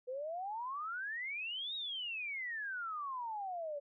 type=exponential two-way sweep; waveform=sine; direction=up then down; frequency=489.7 to 3826 to 560 Hz; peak=-38 dBFS; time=0.07-3.8 s; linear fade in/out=20 ms; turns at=1.75 s; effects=none